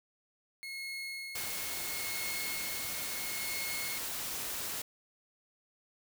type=tone with tremolo; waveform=30% pulse; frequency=2168 Hz; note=C#7; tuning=39 cents flat; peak=-35 dBFS; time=0.63-3.98 s; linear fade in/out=0 ms; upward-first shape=sine; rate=0.74 Hz; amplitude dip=60%
type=noise; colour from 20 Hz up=white; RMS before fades=-38 dBFS; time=1.35-4.82 s; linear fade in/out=5 ms
effects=none